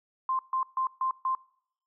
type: tone bursts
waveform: sine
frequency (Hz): 1046.5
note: C6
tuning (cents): 0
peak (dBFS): -25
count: 5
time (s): 0.29-1.35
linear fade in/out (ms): 2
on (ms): 100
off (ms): 140
effects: noise-tail reverb RT60 0.7 s tail -24 dB re dry